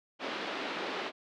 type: band-pass noise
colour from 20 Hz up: pink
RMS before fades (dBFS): -37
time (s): 0.19-1.12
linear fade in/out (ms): 50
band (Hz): 260 to 3900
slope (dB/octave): 24
effects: none